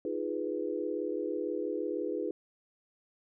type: chord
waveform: sine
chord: F half-diminished seventh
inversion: third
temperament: equal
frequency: 311.1 / 349.2 / 415.3 / 493.9 Hz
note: Eb4 / F4 / Ab4 / Cb5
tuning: 0 / 0 / 0 / 0 cents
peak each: -37 / -37 / -36 / -37 dBFS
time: 0.05-2.31 s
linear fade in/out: 2 ms
effects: none